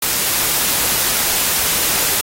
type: noise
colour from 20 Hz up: white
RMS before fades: -17 dBFS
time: 0.02-2.21 s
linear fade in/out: 5 ms
effects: AAC 48 kbps